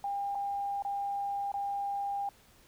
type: tone with dropouts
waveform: sine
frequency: 802 Hz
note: G5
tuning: 39 cents sharp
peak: -31 dBFS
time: 0.04-2.29 s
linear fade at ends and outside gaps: 2 ms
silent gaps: 0.349-0.353 / 0.823-0.849 / 1.518-1.54 s
effects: pink hiss -61 dBFS RMS until 2.67 s